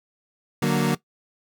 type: chord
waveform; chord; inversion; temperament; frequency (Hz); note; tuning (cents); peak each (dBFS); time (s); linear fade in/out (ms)
30% pulse; D augmented; none; equal; 146.83 / 185 / 233.1; D3 / F#3 / A#3; 0 / 0 / 0; -21; 0.62-0.95; 5
effects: noise-tail reverb RT60 0.1 s tail -17 dB re dry